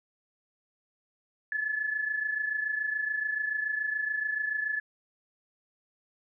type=tone pair together; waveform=sine; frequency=1717 / 1744 Hz; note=A6 / A6; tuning=-43 / -16 cents; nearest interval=unison; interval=27 cents; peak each=-29 / -35 dBFS; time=1.52-4.8 s; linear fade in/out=2 ms; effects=none